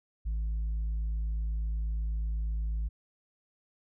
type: tone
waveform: sine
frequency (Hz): 54.1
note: A1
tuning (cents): -29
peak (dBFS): -26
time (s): 0.25-2.89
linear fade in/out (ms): 20
effects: tanh soft clip ceiling -28 dBFS